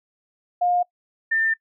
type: tone pair in turn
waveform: sine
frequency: 711 / 1795.4 Hz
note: F5 / A6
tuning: +31 / +34 cents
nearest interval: octave + major third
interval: 1603 cents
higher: second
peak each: -17 / -18 dBFS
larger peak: first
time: 0.61-0.83 / 1.31-1.54 s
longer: second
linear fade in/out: 10 ms
effects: noise-tail reverb RT60 0.1 s tail -23 dB re dry